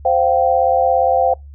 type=chord; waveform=sine; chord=C suspended fourth; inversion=none; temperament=equal with one note detuned; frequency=523.3 / 698.5 / 775.9 Hz; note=C5 / F5 / G5; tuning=0 / 0 / -18 cents; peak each=-16 dBFS; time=0.05-1.34 s; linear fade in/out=5 ms; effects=noise-tail reverb RT60 0.2 s tail -26 dB re dry + added 71 Hz sine -34 dBFS peak until 1.54 s